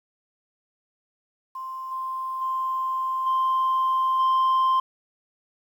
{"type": "tone with level steps", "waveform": "sine", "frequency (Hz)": 1046.5, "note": "C6", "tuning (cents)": 0, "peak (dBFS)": [-31, -27, -23, -18, -15], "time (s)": [1.55, 4.8], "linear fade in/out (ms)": 5, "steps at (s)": [1.91, 2.41, 3.26, 4.19], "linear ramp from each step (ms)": 10, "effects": ["tanh soft clip ceiling -17 dBFS", "9-bit"]}